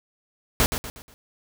pink noise with echo, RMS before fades -19 dBFS, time 0.6-0.66 s, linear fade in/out 0 ms, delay 120 ms, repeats 4, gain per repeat -8 dB, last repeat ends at 1.14 s, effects none

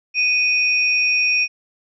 sine tone pair together, 2488 / 5555 Hz, D#7 / F8, -1 / -10 cents, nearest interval octave + major second, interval 1391 cents, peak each -15 / -24 dBFS, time 0.14-1.48 s, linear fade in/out 50 ms, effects none

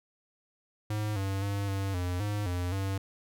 square tone with pitch steps, 106.2 / 97.3 / 100.2 / 97.7 / 89.4 / 103.7 / 89 / 97.1 Hz, G#2 / G2 / G2 / G2 / F2 / G#2 / F2 / G2, +39 / -12 / +38 / -5 / +41 / -2 / +33 / -16 cents, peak -30 dBFS, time 0.9-2.98 s, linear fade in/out 5 ms, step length 260 ms, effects none

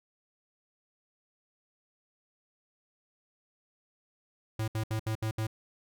square tone bursts, 110 Hz, A2, in tune, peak -30 dBFS, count 6, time 4.59-5.469 s, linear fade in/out 5 ms, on 89 ms, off 69 ms, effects none

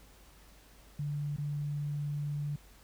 sine tone with dropouts, 146 Hz, D3, 10 cents flat, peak -32 dBFS, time 0.99-2.56 s, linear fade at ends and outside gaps 5 ms, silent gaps 1.364-1.382 s, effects added 50 Hz sine -58 dBFS peak until 2.83 s + pink hiss -60 dBFS RMS until 2.83 s

